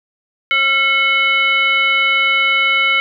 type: tone with frequency modulation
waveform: sine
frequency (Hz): 2186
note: C#7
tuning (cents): -25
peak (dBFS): -11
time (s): 0.51-3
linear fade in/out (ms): 0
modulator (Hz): 822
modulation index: 0.89
effects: none